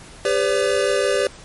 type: tone cluster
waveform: square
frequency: 399.9 / 505 / 571 Hz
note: G4 / B4 / D5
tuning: +35 / +39 / -49 cents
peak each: -22 dBFS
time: 0.25-1.27 s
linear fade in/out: 2 ms
effects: pink hiss -42 dBFS RMS until 1.44 s + MP3 48 kbps